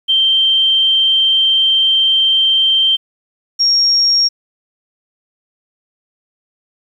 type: tone pair in turn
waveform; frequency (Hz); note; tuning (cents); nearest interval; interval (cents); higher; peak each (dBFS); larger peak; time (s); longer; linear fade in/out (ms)
sine; 3138 / 5569; G7 / F8; +1 / -6; minor seventh; 993; second; -9; neither; 0.08-2.97 / 3.59-4.29; first; 20
effects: 8-bit